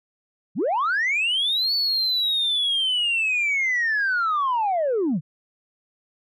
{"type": "linear two-way sweep", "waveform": "sine", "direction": "up then down", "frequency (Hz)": [130.81, 4499, 130.81], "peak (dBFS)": -18, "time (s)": [0.55, 5.21], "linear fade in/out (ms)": 50, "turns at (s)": 1.74, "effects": ["tanh soft clip ceiling -17 dBFS"]}